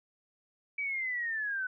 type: linear sweep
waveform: sine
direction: down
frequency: 2300 to 1490 Hz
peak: -31 dBFS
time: 0.78-1.67 s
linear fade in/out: 5 ms
effects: none